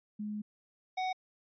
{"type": "tone pair in turn", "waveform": ["sine", "square"], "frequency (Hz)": [210.2, 745.6], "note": ["G#3", "F#5"], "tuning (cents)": [21, 13], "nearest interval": "octave + minor seventh", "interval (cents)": 2192, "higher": "second", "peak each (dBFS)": [-35, -32], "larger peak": "second", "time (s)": [[0.19, 0.42], [0.97, 1.13]], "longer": "first", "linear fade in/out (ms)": 10, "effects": ["resampled to 11025 Hz"]}